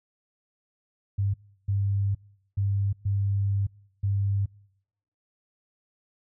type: tone bursts at uneven times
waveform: sine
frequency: 99.5 Hz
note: G2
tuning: 26 cents sharp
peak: -22 dBFS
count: 5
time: 1.18-1.34 / 1.68-2.15 / 2.57-2.93 / 3.05-3.67 / 4.03-4.46 s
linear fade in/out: 10 ms
effects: noise-tail reverb RT60 0.8 s tail -26 dB re dry